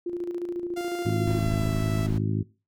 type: tone with tremolo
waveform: sine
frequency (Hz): 349.2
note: F4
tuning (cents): 0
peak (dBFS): -26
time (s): 0.06-1.39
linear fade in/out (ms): 5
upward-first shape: square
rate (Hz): 14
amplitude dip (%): 50
type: tone with pitch glide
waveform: sawtooth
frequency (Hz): 698.5 to 659.3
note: F5 to E5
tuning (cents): 0 to 0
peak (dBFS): -30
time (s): 0.76-2.07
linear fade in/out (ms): 10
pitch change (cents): -100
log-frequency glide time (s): 1.05-1.78
type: harmonic tone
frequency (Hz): 53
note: G#1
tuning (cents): +36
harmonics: 2 / 3 / 4 / 5 / 6 / 7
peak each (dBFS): -26 / -30 / -32 / -34 / -36 / -37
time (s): 1.05-2.43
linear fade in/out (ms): 10
type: noise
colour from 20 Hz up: brown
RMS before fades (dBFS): -33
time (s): 1.27-2.18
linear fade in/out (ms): 2
effects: noise-tail reverb RT60 0.3 s tail -20 dB re dry